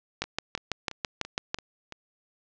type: two click trains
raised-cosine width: 0.2 ms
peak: -22 / -10 dBFS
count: 6 / 9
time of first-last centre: 0.24-1.924 / 0.22-1.545 s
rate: 2.97 / 6.04 Hz
effects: resampled to 16000 Hz + 7-bit